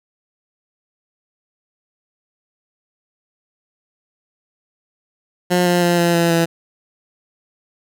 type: tone with pitch steps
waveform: 15% pulse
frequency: 178.6 / 176.24 / 173.92 / 171.62 / 169.36 / 167.12 Hz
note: F3 / F3 / F3 / F3 / E3 / E3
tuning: +39 / +16 / -7 / -30 / +47 / +24 cents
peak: -7 dBFS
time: 5.5-6.46 s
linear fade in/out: 20 ms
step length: 160 ms
effects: none